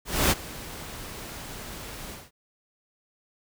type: noise with ADSR envelope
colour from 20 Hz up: pink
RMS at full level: -20 dBFS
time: 0.05-2.31 s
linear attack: 260 ms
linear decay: 32 ms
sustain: -19 dB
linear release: 210 ms
effects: none